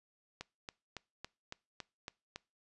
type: click train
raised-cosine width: 0.2 ms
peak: -25 dBFS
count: 8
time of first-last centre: 0.41-2.36 s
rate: 3.59 Hz
effects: noise-tail reverb RT60 0.3 s tail -24 dB re dry + resampled to 24000 Hz